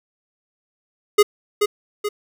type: tone with echo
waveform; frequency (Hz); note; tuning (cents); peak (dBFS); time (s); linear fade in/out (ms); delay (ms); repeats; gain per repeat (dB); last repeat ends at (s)
square; 415.3; G#4; 0; -9; 1.18-1.23; 10; 430; 2; -6; 2.09
effects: none